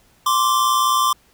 square tone pair together, 1046.5 / 1166 Hz, C6 / D6, 0 / -13 cents, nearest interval major second, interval 187 cents, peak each -19 / -18 dBFS, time 0.26-1.13 s, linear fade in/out 5 ms, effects pink hiss -56 dBFS RMS until 1.33 s

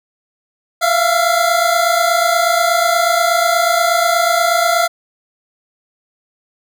25% pulse tone pair together, 670.2 / 698.5 Hz, E5 / F5, +29 / 0 cents, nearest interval minor second, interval 71 cents, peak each -11 dBFS, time 0.81-4.88 s, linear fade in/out 20 ms, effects none

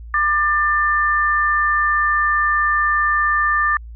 sine tone pair together, 1194.9 / 1780 Hz, D6 / A6, +30 / +20 cents, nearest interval perfect fifth, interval 690 cents, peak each -17 dBFS, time 0.14-3.77 s, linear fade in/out 2 ms, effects added 57 Hz sine -32 dBFS peak until 3.95 s

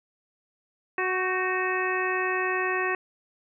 harmonic tone with a mistuned harmonic, 370 Hz, F#4, in tune, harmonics 1 / 2 / 3 / 4 / 5 / 6 / 7, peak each -29 / -34 / -31 / -36 / -29 / -41 / -33 dBFS, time 0.98-2.95 s, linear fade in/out 2 ms, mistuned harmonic 4, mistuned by +60 cents, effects none

